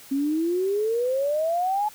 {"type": "exponential sweep", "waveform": "sine", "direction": "up", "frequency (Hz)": [268, 859], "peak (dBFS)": -21, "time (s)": [0.11, 1.89], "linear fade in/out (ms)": 10, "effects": ["white hiss -47 dBFS RMS until 1.94 s"]}